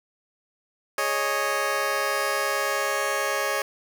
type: chord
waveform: 15% pulse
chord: Ab suspended fourth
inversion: none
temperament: just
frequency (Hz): 415.3 / 553.7 / 623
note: Ab4 / Db5 / Eb5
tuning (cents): 0 / -2 / +2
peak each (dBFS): -24 / -20 / -23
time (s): 0.98-3.62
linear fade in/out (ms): 2
effects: none